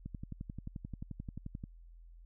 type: click train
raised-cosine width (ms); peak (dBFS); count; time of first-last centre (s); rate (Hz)
5; -29; 19; 0.06-1.639; 11.4
effects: added 42 Hz sine -52 dBFS peak until 2.25 s